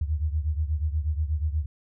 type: beating tone pair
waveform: sine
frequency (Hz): 74.6 / 82.9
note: D2 / E2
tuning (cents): +28 / +10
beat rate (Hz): 8.3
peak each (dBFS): -25 / -29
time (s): 0.01-1.66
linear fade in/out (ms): 5
effects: none